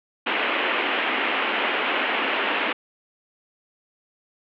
white band-pass noise, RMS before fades -24 dBFS, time 0.26-2.73 s, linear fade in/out 10 ms, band 230 to 3000 Hz, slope 48 dB/octave, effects none

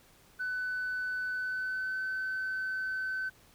sine tone with pitch glide, 1500 to 1525.3 Hz, F#6 to G6, +23 to -48 cents, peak -30 dBFS, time 0.39-3.3 s, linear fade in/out 20 ms, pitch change +29 cents, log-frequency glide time 1.25-2.03 s, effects tanh soft clip ceiling -29 dBFS + pink hiss -61 dBFS RMS until 3.54 s

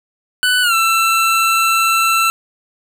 25% pulse tone with pitch glide, 1493 to 1337.8 Hz, F#6 to E6, +15 to +25 cents, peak -8 dBFS, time 0.43-2.3 s, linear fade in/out 0 ms, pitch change -190 cents, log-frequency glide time 0.62-0.74 s, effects none

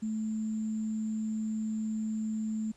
sine tone with sample-and-hold, 218.3 Hz, A3, 13 cents flat, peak -30 dBFS, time 0.02-2.72 s, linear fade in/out 10 ms, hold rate 7350 Hz, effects pink hiss -63 dBFS RMS until 2.76 s + resampled to 22050 Hz

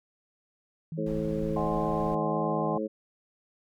sine tone with vibrato, 160.2 Hz, E3, 49 cents flat, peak -33 dBFS, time 0.92-2.77 s, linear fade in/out 2 ms, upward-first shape sine, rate 2.8 Hz, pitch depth 17 cents each way
harmonic tone, 108 Hz, A2, 32 cents flat, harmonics 2 / 3 / 4 / 5, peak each -34 / -34 / -34 / -34 dBFS, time 0.97-2.88 s, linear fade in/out 20 ms
brown noise, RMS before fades -40 dBFS, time 1.06-2.15 s, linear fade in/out 5 ms
sine chord, Ab dominant seventh, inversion second, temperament equal, 622.3 / 740 / 830.6 / 1046.5 Hz, Eb5 / Gb5 / Ab5 / C6, 0 / 0 / 0 / 0 cents, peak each -35 dBFS, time 1.56-2.78 s, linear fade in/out 5 ms
effects none

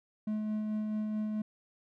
triangle tone with tremolo, 214 Hz, A3, 48 cents flat, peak -28 dBFS, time 0.27-1.42 s, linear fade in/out 5 ms, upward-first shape sine, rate 4.6 Hz, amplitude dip 25%, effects none

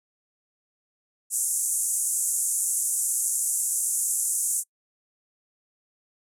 white band-pass noise, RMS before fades -26 dBFS, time 1.3-4.64 s, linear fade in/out 50 ms, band 6900 to 11000 Hz, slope 48 dB/octave, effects noise-tail reverb RT60 0.1 s tail -26 dB re dry

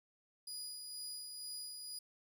25% pulse tone with tremolo, 4915 Hz, D#8, 22 cents flat, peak -38 dBFS, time 0.47-1.99 s, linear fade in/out 5 ms, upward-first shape sine, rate 2.1 Hz, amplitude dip 35%, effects none

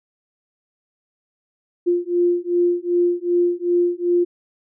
sine beating tone pair, 349.2 / 351.8 Hz, F4 / F4, 0 / +13 cents, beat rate 2.6 Hz, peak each -19 dBFS, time 1.86-4.25 s, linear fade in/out 20 ms, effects none

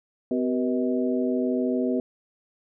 harmonic tone with a mistuned harmonic, 126.7 Hz, B2, 45 cents sharp, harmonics 2 / 3 / 4 / 5, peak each -24 / -28 / -30 / -32 dBFS, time 0.31-2 s, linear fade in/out 2 ms, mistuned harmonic 4, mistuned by -91 cents, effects none

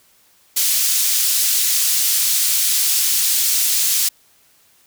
pink high-pass noise, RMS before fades -17 dBFS, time 0.56-4.09 s, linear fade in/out 10 ms, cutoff 5200 Hz, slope 12 dB/octave, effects white hiss -55 dBFS RMS until 4.86 s

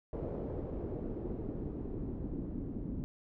pink noise with low-pass filter sweep, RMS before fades -39 dBFS, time 0.13-3.04 s, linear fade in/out 0 ms, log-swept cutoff 490 to 250 Hz, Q 2, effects none

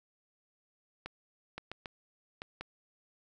clicks, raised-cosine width 0.3 ms, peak -24 dBFS, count 6, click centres 1.06 / 1.58 / 1.716 / 1.858 / 2.419 / 2.61 s, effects none

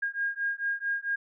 sine beating tone pair, 1621 / 1625.5 Hz, G#6 / G#6, -42 / -38 cents, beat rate 4.5 Hz, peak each -31 dBFS, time 0.02-1.16 s, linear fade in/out 10 ms, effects none

